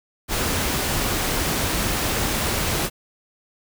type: noise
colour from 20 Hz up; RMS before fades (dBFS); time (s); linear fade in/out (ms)
pink; -23; 0.28-2.9; 50
effects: none